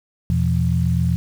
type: tone cluster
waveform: sine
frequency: 82.8 / 123.1 / 170.7 Hz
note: E2 / B2 / F3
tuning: +8 / -5 / -39 cents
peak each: -20 dBFS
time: 0.3-1.16 s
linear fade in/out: 0 ms
effects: 7-bit